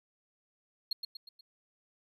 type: tone with echo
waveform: triangle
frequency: 4260 Hz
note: C8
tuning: 30 cents sharp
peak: -28 dBFS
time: 0.91-0.93 s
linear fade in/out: 5 ms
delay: 120 ms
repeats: 4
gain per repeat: -6 dB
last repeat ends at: 1.41 s
effects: none